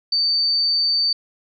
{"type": "tone", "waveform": "sine", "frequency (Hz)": 4581, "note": "D8", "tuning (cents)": -44, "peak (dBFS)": -16, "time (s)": [0.12, 1.13], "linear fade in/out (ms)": 5, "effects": []}